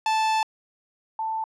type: tone pair in turn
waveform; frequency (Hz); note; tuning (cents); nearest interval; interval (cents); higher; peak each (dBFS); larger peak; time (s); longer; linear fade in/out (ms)
45% pulse / sine; 877 / 885.1; A5 / A5; -6 / +10; unison; 16; second; -20 / -25; first; 0.06-0.43 / 1.19-1.44; first; 2
effects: low-pass 6000 Hz 12 dB/octave